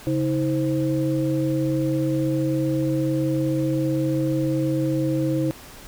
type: tone cluster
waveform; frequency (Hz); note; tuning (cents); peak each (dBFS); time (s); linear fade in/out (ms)
sine; 138.1 / 319.5 / 523; C#3 / D#4 / C5; -6 / +46 / -1; -24 / -22 / -28; 0.07-5.51; 0
effects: pink hiss -43 dBFS RMS until 5.87 s